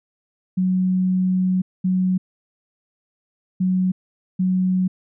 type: tone bursts at uneven times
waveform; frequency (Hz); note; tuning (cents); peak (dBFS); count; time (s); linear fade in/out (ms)
sine; 185; F#3; 0; -16; 4; 0.57-1.62 / 1.84-2.18 / 3.6-3.92 / 4.39-4.88; 10
effects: none